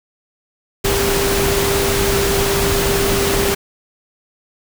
sine tone in noise, 396.9 Hz, G4, 22 cents sharp, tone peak -18 dBFS, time 0.84-3.55 s, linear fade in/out 10 ms, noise pink, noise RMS -18 dBFS, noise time 0.84-3.55 s, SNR -3 dB, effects none

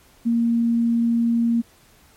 sine tone, 233 Hz, A#3, 1 cent flat, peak -16 dBFS, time 0.25-1.62 s, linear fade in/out 20 ms, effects pink hiss -54 dBFS RMS until 2.16 s + MP3 64 kbps

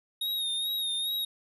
square tone with vibrato, 3729 Hz, A#7, in tune, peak -29 dBFS, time 0.21-1.25 s, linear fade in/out 5 ms, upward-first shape sine, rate 2.4 Hz, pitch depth 47 cents each way, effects none

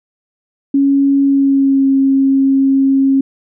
sine tone with pitch glide, 277.2 to 270.7 Hz, C#4 to C#4, 0 to -41 cents, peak -8 dBFS, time 0.74-3.21 s, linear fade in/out 5 ms, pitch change -41 cents, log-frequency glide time 1.23-1.89 s, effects none

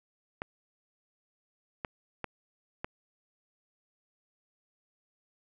clicks, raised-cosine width 0.5 ms, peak -19 dBFS, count 4, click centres 0.419 / 1.848 / 2.243 / 2.845 s, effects none

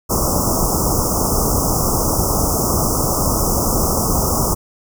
pink band-stop noise, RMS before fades -17 dBFS, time 0.09-4.55 s, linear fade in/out 20 ms, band 1300 to 5200 Hz, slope 96 dB/octave, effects none

